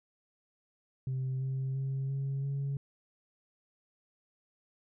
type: tone with pitch steps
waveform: sine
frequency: 130.81 / 132.79 / 134.8 / 136.84 / 138.91 Hz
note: C3 / C3 / C#3 / C#3 / C#3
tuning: 0 / +26 / -48 / -22 / +4 cents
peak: -29 dBFS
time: 1.07-2.77 s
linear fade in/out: 2 ms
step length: 340 ms
effects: tanh soft clip ceiling -29 dBFS